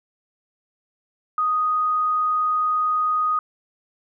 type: tone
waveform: sine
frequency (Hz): 1244.5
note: D#6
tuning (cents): 0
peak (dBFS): -18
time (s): 1.38-3.39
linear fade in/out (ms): 2
effects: none